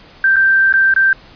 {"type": "tone with dropouts", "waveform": "sine", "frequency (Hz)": 1568, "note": "G6", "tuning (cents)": 0, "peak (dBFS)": -8, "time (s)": [0.24, 1.13], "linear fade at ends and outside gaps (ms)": 2, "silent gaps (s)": [[0.36, 0.365], [0.726, 0.738], [0.939, 0.962]], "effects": ["pink hiss -42 dBFS RMS until 1.35 s", "resampled to 11025 Hz"]}